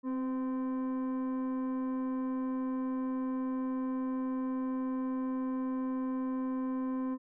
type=tone with frequency modulation; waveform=sine; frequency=260.4 Hz; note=C4; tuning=8 cents flat; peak=-29 dBFS; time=0.03-7.18 s; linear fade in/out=50 ms; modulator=773 Hz; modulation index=0.43; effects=tanh soft clip ceiling -29 dBFS